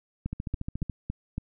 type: two click trains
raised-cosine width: 5 ms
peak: -20 / -18 dBFS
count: 9 / 5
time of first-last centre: 0.33-0.897 / 0.26-1.38 s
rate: 14.1 / 3.57 Hz
effects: none